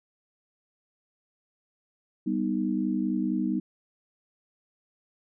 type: chord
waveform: sine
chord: G augmented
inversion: none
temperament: equal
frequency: 196 / 246.9 / 311.1 Hz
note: G3 / B3 / D#4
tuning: 0 / 0 / 0 cents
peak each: -29 dBFS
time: 2.26-3.6 s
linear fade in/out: 10 ms
effects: none

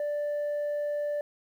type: tone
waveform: sine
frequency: 587.3 Hz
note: D5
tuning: in tune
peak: -25 dBFS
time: 0-1.21 s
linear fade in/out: 2 ms
effects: tanh soft clip ceiling -27 dBFS + 10-bit

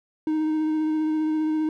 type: tone with vibrato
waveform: triangle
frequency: 311.1 Hz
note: D#4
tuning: in tune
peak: -19 dBFS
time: 0.27-1.69 s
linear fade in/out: 2 ms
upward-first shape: sine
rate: 15 Hz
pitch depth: 15 cents each way
effects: none

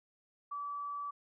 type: tone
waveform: sine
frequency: 1152 Hz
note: D6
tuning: 34 cents flat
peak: -37 dBFS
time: 0.51-1.11 s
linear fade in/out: 10 ms
effects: none

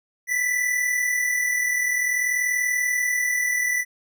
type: tone pair together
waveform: square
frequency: 1975.5 / 2016 Hz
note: B6 / B6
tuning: 0 / +35 cents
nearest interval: unison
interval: 35 cents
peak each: -22 / -30 dBFS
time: 0.27-3.85 s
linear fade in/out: 50 ms
effects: none

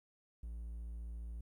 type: tone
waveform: triangle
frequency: 57.2 Hz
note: A#1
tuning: 32 cents flat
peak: -40 dBFS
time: 0.43-1.41 s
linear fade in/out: 5 ms
effects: 13-bit

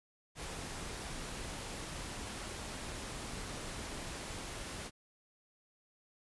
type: noise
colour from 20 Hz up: pink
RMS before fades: -43 dBFS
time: 0.35-4.91 s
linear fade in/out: 50 ms
effects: resampled to 24000 Hz

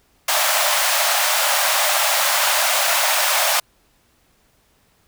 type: high-pass noise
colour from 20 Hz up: pink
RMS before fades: -18 dBFS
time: 0.28-3.6 s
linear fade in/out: 5 ms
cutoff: 570 Hz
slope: 96 dB/octave
effects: pink hiss -60 dBFS RMS until 5.07 s

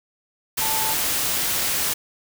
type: tone in noise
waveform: sine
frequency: 881 Hz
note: A5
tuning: 2 cents sharp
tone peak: -27 dBFS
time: 0.61-0.94 s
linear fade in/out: 10 ms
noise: white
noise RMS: -23 dBFS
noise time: 0.57-1.94 s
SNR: -7 dB
effects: none

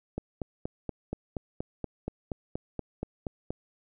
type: click train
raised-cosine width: 2 ms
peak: -19 dBFS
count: 15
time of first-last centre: 0.18-3.505 s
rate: 4.21 Hz
effects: none

